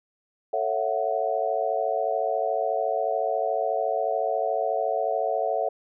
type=chord; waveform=sine; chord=F# minor seventh; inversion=first; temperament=just; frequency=444 / 555 / 666 / 740 Hz; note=A4 / C#5 / E5 / F#5; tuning=+16 / +2 / +18 / 0 cents; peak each=-30 / -29 / -27 / -28 dBFS; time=0.53-5.69 s; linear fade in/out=5 ms; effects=none